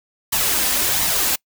white noise with flanger, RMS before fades -19 dBFS, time 0.32-1.36 s, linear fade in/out 10 ms, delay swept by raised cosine 1 to 4 ms, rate 1.4 Hz, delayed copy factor +0.5, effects noise-tail reverb RT60 0.1 s tail -26 dB re dry

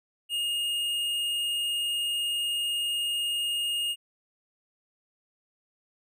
sine tone with tanh clipping, 2846 Hz, F7, 32 cents sharp, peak -28 dBFS, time 0.29-3.96 s, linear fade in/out 50 ms, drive 11 dB, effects none

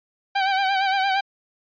sawtooth tone with vibrato, 776 Hz, G5, 18 cents flat, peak -15 dBFS, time 0.35-1.21 s, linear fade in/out 10 ms, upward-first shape sine, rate 8.7 Hz, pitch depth 51 cents each way, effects resampled to 11025 Hz

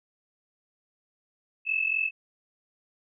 sine tone pair together, 2593 / 2637 Hz, E7 / E7, -29 / 0 cents, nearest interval unison, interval 29 cents, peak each -27 / -27 dBFS, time 1.65-2.11 s, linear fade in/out 50 ms, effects none

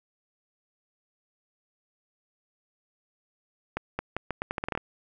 accelerating click train, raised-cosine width 0.5 ms, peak -14 dBFS, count 12, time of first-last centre 3.77-4.776 s, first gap 220 ms, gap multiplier 0.8, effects none

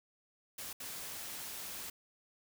white noise bursts at uneven times, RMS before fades -44 dBFS, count 2, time 0.58-0.73 / 0.8-1.9 s, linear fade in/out 5 ms, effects none

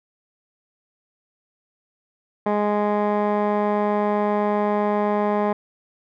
15% pulse tone with low-pass filter, 207.7 Hz, G#3, in tune, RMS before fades -21 dBFS, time 2.46-5.53 s, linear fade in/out 5 ms, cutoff 1200 Hz, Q 1.8, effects none

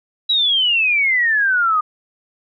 sine exponential sweep, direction down, 3929 to 1215 Hz, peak -13 dBFS, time 0.29-1.81 s, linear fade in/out 10 ms, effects none

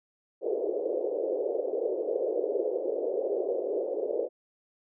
white band-pass noise, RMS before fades -30 dBFS, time 0.41-4.29 s, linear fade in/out 50 ms, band 370 to 550 Hz, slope 48 dB/octave, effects none

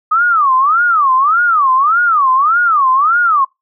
sine tone with vibrato, 1218 Hz, D#6, 37 cents flat, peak -8 dBFS, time 0.11-3.45 s, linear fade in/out 10 ms, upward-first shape sine, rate 1.7 Hz, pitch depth 290 cents each way, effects noise-tail reverb RT60 0.2 s tail -25 dB re dry

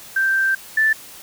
sine tone pair in turn, 1568 / 1760 Hz, G6 / A6, 0 / 0 cents, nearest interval major second, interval 200 cents, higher second, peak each -15 / -13 dBFS, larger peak second, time 0.16-0.55 / 0.77-0.93 s, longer first, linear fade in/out 5 ms, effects white hiss -40 dBFS RMS until 1.22 s

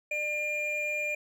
triangle tone pair together, 598 / 2403 Hz, D5 / D7, +31 / +39 cents, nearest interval 2 octaves, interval 2408 cents, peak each -34 / -28 dBFS, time 0.11-1.15 s, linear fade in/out 5 ms, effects none

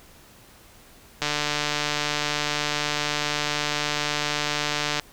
click train, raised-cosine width 0.2 ms, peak -7 dBFS, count 560, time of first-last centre 1.22-4.997 s, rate 148 Hz, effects pink hiss -51 dBFS RMS until 5.12 s

